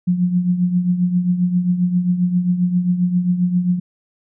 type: tone with tremolo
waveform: sine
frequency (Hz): 178.7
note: F3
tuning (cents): +40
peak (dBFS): -11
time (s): 0.07-3.8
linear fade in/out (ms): 10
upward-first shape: triangle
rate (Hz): 7.5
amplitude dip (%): 70
effects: none